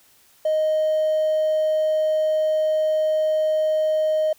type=tone with hard clipping; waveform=triangle; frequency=622.3 Hz; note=D#5; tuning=in tune; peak=-18 dBFS; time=0.45-4.33 s; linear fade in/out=5 ms; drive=4 dB; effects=white hiss -56 dBFS RMS until 4.38 s

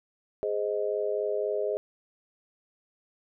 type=chord; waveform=sine; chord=Ab major; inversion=none; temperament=just; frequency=415.3 / 519.1 / 623 Hz; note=Ab4 / C5 / Eb5; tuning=0 / -14 / +2 cents; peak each=-29 / -33 / -31 dBFS; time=0.43-1.77 s; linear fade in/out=0 ms; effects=none

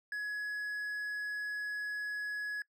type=tone; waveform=triangle; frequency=1683 Hz; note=G#6; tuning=23 cents sharp; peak=-33 dBFS; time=0.12-2.62 s; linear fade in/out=2 ms; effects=noise-tail reverb RT60 0.1 s tail -23 dB re dry

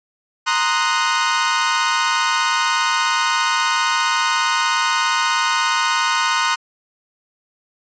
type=chord; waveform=sawtooth; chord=C half-diminished seventh; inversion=third; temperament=equal with one note detuned; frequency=929.6 / 1046.5 / 1244.5 / 1480 Hz; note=Bb5 / C6 / Eb6 / Gb6; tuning=-5 / 0 / 0 / 0 cents; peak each=-18 dBFS; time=0.46-6.56 s; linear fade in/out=20 ms; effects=resampled to 16000 Hz

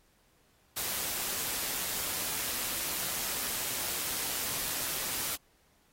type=noise with amplitude modulation; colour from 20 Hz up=white; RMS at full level=-33 dBFS; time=0.76-5.36 s; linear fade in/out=10 ms; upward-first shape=sine; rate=130 Hz; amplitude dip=25%; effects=pink hiss -68 dBFS RMS until 5.92 s + AAC 48 kbps

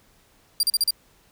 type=tone bursts; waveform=sawtooth; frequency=4748 Hz; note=D8; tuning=18 cents sharp; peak=-15 dBFS; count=5; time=0.6-0.907 s; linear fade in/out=2 ms; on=31 ms; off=38 ms; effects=pink hiss -59 dBFS RMS until 1.31 s

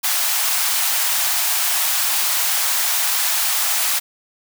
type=high-pass noise; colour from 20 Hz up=white; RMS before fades=-19 dBFS; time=0.03-4 s; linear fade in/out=20 ms; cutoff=660 Hz; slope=48 dB/octave; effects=none

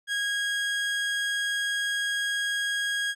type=tone; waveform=30% pulse; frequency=1641 Hz; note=G#6; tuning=21 cents flat; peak=-23 dBFS; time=0.07-3.15 s; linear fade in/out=50 ms; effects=low-pass 9000 Hz 12 dB/octave

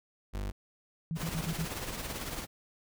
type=tone; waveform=35% pulse; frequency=49.59 Hz; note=G1; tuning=21 cents sharp; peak=-32 dBFS; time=0.33-0.52 s; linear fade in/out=20 ms
type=tone bursts; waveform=sine; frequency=162.8 Hz; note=E3; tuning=21 cents flat; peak=-31 dBFS; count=5; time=1.11-1.648 s; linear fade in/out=0 ms; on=62 ms; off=57 ms
type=noise with tremolo; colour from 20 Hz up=pink; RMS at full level=-36 dBFS; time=1.15-2.47 s; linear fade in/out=50 ms; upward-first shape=triangle; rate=18 Hz; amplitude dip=55%
effects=none

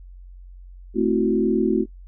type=chord; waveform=sine; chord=F# half-diminished seventh; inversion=first; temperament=equal; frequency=220 / 261.6 / 329.6 / 370 Hz; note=A3 / C4 / E4 / F#4; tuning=0 / 0 / 0 / 0 cents; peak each=-22 / -24 / -23 / -21 dBFS; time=0.94-1.86 s; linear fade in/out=50 ms; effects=noise-tail reverb RT60 0.1 s tail -21 dB re dry + added 45 Hz sine -39 dBFS peak until 2.07 s

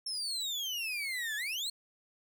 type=exponential two-way sweep; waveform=35% pulse; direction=down then up; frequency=5420 to 1677 to 4347 Hz; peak=-32 dBFS; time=0.06-1.7 s; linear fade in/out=5 ms; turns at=1.36 s; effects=none

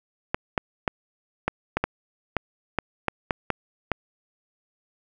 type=clicks; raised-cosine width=0.5 ms; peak=-7 dBFS; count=12; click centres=0.345 / 0.578 / 0.878 / 1.48 / 1.77 / 1.84 / 2.367 / 2.787 / 3.083 / 3.308 / 3.503 / 3.917 s; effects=none

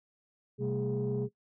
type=tone cluster; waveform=sine; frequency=128.4 / 195.5 / 223.6 / 413.3 Hz; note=C3 / G3 / A3 / G#4; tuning=-32 / -4 / +28 / -8 cents; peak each=-32 / -37 / -37 / -32 dBFS; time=0.58-1.29 s; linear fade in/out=50 ms; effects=noise-tail reverb RT60 0.1 s tail -20 dB re dry + tanh soft clip ceiling -24 dBFS

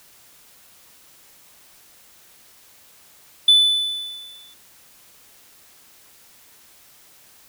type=tone with exponential decay; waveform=triangle; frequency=3494 Hz; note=A7; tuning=13 cents flat; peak=-6 dBFS; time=3.48-4.54 s; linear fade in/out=5 ms; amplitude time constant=230 ms; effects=tanh soft clip ceiling -2 dBFS + white hiss -51 dBFS RMS until 7.48 s

